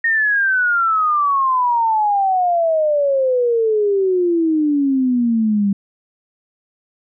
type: exponential sweep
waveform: sine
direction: down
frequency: 1858 to 196 Hz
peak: -13 dBFS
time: 0.04-5.73 s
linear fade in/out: 5 ms
effects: none